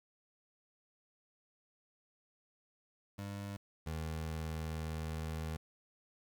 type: tone pair in turn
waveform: 25% pulse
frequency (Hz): 100.1 / 79.45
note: G2 / D#2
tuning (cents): +37 / +37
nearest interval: major third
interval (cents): 400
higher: first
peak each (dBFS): -37 / -34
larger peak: second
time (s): 3.18-3.57 / 3.86-5.57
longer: second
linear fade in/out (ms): 10
effects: 11-bit